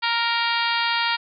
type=harmonic tone; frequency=466.2 Hz; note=A#4; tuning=in tune; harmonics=2 / 3 / 4 / 5 / 6 / 7 / 8 / 9 / 10; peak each=-25 / -27 / -28 / -29 / -30 / -30 / -31 / -32 / -32 dBFS; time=0.02-1.17 s; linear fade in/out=20 ms; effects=none